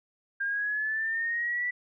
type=linear sweep; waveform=sine; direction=up; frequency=1599 to 1972 Hz; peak=-27 dBFS; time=0.4-1.71 s; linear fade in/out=10 ms; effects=none